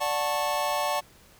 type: chord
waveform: square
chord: D major seventh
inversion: none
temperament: just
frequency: 587.3 / 734.2 / 881 / 1101.2 Hz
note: D5 / F#5 / A5 / C#6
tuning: 0 / -14 / +2 / -12 cents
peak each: -31 / -32 / -31 / -32 dBFS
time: 0-1.01 s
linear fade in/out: 20 ms
effects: pink hiss -55 dBFS RMS until 1.39 s